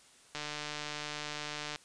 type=click train; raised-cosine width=0.2 ms; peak=-21 dBFS; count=211; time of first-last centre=0.35-1.759 s; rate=149 Hz; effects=white hiss -60 dBFS RMS until 1.84 s + resampled to 22050 Hz